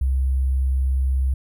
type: tone with sample-and-hold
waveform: sine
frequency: 65.8 Hz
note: C2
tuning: 10 cents sharp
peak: -17 dBFS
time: 0.01-1.34 s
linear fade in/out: 5 ms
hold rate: 11025 Hz
effects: none